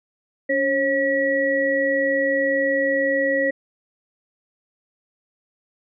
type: tone cluster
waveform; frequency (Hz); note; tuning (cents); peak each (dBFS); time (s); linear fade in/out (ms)
sine; 282.7 / 541 / 1928; C#4 / C#5 / B6; +34 / -42 / -42; -26 / -20 / -22; 0.49-3.51; 10
effects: none